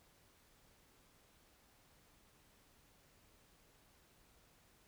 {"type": "silence", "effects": ["pink hiss -69 dBFS RMS until 4.87 s"]}